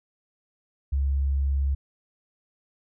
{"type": "tone", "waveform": "sine", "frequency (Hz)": 68.9, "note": "C#2", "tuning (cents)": -10, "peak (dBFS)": -21, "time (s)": [0.92, 1.75], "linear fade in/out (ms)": 10, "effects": []}